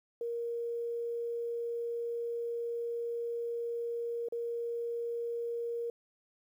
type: tone with dropouts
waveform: sine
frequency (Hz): 469.5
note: A#4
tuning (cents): +12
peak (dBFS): -33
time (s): 0.21-5.9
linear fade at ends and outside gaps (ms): 2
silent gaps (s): 4.286-4.323
effects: 11-bit